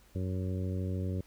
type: harmonic tone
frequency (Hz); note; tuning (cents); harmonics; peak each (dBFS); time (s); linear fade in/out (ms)
92.9; F#2; +7; 1 / 2 / 3 / 4 / 5 / 6; -32 / -38 / -42 / -44 / -46 / -48; 0.15-1.21; 5
effects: added 50 Hz sine -63 dBFS peak until 1.26 s + pink hiss -63 dBFS RMS until 1.26 s